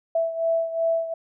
sine beating tone pair, 659.3 / 662 Hz, E5 / E5, 0 / +7 cents, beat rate 2.7 Hz, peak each -22 / -27 dBFS, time 0.15-1.14 s, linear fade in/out 5 ms, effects none

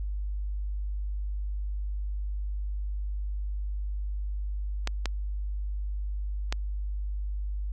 clicks, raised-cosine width 0.2 ms, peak -12 dBFS, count 3, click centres 4.874 / 5.057 / 6.525 s, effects added 50 Hz sine -29 dBFS peak until 7.72 s

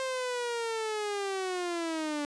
sawtooth linear sweep, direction down, 529 to 288.8 Hz, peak -27 dBFS, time 0-2.25 s, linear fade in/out 0 ms, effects resampled to 22050 Hz

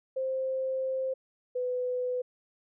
sine tone pair in turn, 525 / 499.7 Hz, C5 / B4, +6 / +20 cents, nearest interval minor second, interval 86 cents, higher first, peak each -28 dBFS, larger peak neither, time 0.16-1.14 / 1.55-2.22 s, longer first, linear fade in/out 10 ms, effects none

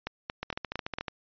two click trains, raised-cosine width 0.3 ms, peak -16 / -17 dBFS, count 5 / 10, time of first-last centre 0.07-0.985 / 0.43-1.082 s, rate 4.37 / 13.8 Hz, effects resampled to 11025 Hz

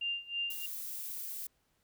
sine tone with tremolo, 2794 Hz, F7, in tune, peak -31 dBFS, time 0.01-0.66 s, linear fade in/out 5 ms, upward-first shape sine, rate 3.1 Hz, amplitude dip 90%
violet noise, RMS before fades -41 dBFS, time 0.5-1.47 s, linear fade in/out 5 ms
effects pink hiss -75 dBFS RMS until 1.83 s

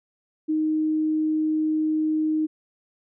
sine tone, 311.1 Hz, D#4, in tune, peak -20 dBFS, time 0.48-2.47 s, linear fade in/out 20 ms, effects none

